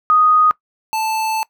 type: tone pair in turn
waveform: sine / square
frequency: 1244 / 879.6 Hz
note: D#6 / A5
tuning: -1 / -1 cents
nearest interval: tritone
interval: 600 cents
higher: first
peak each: -9 / -18 dBFS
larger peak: first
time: 0.1-0.51 / 0.93-1.43 s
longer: second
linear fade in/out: 0 ms
effects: noise-tail reverb RT60 0.1 s tail -21 dB re dry